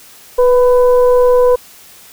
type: tone with frequency modulation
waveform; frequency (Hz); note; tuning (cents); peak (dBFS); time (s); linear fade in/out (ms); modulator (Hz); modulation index
sine; 493.9; B4; 0; -6; 0.38-1.56; 10; 505; 0.53
effects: white hiss -40 dBFS RMS until 2.12 s